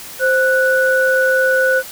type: tone pair together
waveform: sine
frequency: 522.6 / 1479 Hz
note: C5 / F#6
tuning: -2 / -1 cents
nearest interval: octave + tritone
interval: 1801 cents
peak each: -14 dBFS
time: 0.19-1.83 s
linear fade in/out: 50 ms
effects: white hiss -33 dBFS RMS until 1.91 s